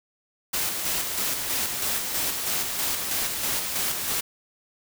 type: noise with tremolo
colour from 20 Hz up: white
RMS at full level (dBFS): -26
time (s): 0.53-4.21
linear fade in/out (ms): 10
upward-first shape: square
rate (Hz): 3.1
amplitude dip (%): 35
effects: none